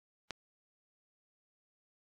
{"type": "click", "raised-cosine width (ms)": 0.2, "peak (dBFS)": -19, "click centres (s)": 0.307, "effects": ["AAC 64 kbps"]}